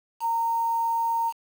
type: tone with quantisation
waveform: sine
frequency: 921 Hz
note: A#5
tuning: 21 cents flat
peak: -22 dBFS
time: 0.2-1.33 s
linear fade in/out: 50 ms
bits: 7
effects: none